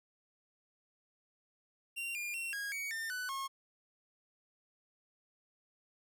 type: tone with pitch steps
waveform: 45% pulse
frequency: 2761 / 2410 / 2725 / 1640 / 2249 / 1804 / 1494 / 1084 Hz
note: F7 / D7 / F7 / G#6 / C#7 / A6 / F#6 / C#6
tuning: -20 / +44 / -43 / -22 / +24 / +43 / +16 / -39 cents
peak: -37 dBFS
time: 1.96-3.48 s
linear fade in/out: 20 ms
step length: 190 ms
effects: none